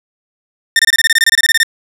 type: tone bursts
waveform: sawtooth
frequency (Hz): 1813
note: A#6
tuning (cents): -49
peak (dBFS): -3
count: 16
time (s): 0.76-1.632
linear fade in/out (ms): 2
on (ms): 32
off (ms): 24
effects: low-pass 12000 Hz 12 dB/octave + 7-bit